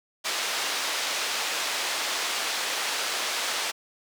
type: band-pass noise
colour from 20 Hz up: white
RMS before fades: -29 dBFS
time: 0.24-3.72 s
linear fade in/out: 20 ms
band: 480 to 5100 Hz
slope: 12 dB/octave
effects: none